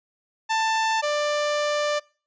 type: tone pair in turn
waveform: sawtooth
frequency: 887 / 592 Hz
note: A5 / D5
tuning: +14 / +14 cents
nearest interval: perfect fifth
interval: 700 cents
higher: first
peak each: -17 / -18 dBFS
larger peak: first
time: 0.49-1.02 / 1.02-2 s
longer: second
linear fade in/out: 20 ms
effects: noise-tail reverb RT60 0.4 s tail -24 dB re dry + resampled to 16000 Hz